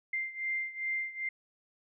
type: beating tone pair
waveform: sine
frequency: 2093 / 2095.5 Hz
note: C7 / C7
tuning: 0 / +2 cents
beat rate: 2.5 Hz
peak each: -34 / -37 dBFS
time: 0.13-1.29 s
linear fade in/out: 5 ms
effects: none